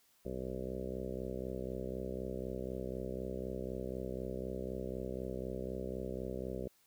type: harmonic tone with a mistuned harmonic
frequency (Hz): 64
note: C2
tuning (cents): -38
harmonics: 1 / 2 / 3 / 4 / 5 / 6 / 7 / 8 / 9 / 10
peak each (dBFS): -46 / -49 / -45 / -48 / -51 / -44 / -47 / -46 / -48 / -55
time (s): 0.25-6.68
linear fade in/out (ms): 5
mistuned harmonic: 1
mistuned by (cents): -22
effects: white hiss -70 dBFS RMS until 6.86 s